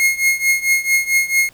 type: tone with tremolo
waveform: 45% pulse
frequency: 2151 Hz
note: C7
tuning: 47 cents sharp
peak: -10 dBFS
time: 0-1.49 s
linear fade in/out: 0 ms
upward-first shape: triangle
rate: 4.5 Hz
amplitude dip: 90%
effects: pink hiss -50 dBFS RMS until 1.53 s